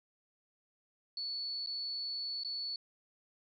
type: tone with dropouts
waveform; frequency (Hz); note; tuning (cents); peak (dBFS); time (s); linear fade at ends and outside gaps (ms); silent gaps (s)
sine; 4435; C#8; 0; -36; 1.17-2.76; 2; 1.662-1.671 / 2.435-2.447
effects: none